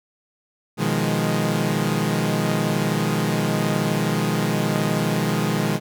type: chord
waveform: sawtooth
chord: F half-diminished seventh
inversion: second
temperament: equal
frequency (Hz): 123.47 / 155.56 / 174.61 / 207.7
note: Cb3 / Eb3 / F3 / Ab3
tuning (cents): 0 / 0 / 0 / 0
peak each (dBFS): -23 / -20 / -23 / -20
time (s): 0.77-5.8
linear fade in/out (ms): 50
effects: none